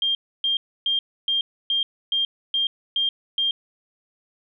sine tone bursts, 3200 Hz, G7, 35 cents sharp, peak -19 dBFS, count 9, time 0.02-3.51 s, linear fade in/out 2 ms, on 130 ms, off 290 ms, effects none

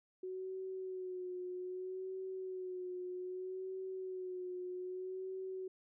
sine tone with vibrato, 370 Hz, F#4, in tune, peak -40 dBFS, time 0.23-5.68 s, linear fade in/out 5 ms, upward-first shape sine, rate 0.63 Hz, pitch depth 36 cents each way, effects none

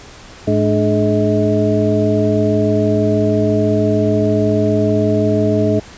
harmonic tone with a mistuned harmonic, 105.9 Hz, G#2, 34 cents sharp, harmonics 1 / 2 / 3 / 4 / 6, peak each -18 / -18 / -18 / -18 / -18 dBFS, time 0.47-5.8 s, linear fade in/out 10 ms, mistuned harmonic 3, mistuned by -110 cents, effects pink hiss -38 dBFS RMS until 5.97 s + resampled to 16000 Hz

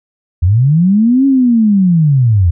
sine linear two-way sweep, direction up then down, 80.1 to 277.2 to 80.1 Hz, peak -6 dBFS, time 0.42-2.51 s, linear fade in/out 10 ms, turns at 1.26 s, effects none

